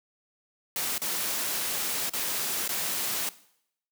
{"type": "noise with dropouts", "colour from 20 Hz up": "white", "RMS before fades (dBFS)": -30, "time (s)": [0.76, 3.29], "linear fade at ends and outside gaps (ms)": 1, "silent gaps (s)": [[0.98, 1.018], [2.095, 2.135], [2.678, 2.691]], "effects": ["noise-tail reverb RT60 0.7 s tail -18 dB re dry", "high-pass 150 Hz 12 dB/octave"]}